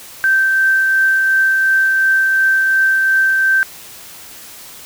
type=tone with tremolo; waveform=sine; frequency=1558 Hz; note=G6; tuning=11 cents flat; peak=-9 dBFS; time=0.24-3.63 s; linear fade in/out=0 ms; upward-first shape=triangle; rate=2.8 Hz; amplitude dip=25%; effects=white hiss -36 dBFS RMS until 4.85 s